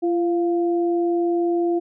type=tone pair together; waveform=sine; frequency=342.5 / 698.5 Hz; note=F4 / F5; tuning=-34 / 0 cents; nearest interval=octave; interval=1234 cents; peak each=-18 / -28 dBFS; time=0.02-1.8 s; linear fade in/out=20 ms; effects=none